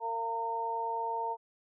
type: harmonic tone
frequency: 228.7 Hz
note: A#3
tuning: 33 cents flat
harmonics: 2 / 3 / 4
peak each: -39 / -41 / -32 dBFS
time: 0-1.37 s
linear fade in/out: 50 ms
effects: none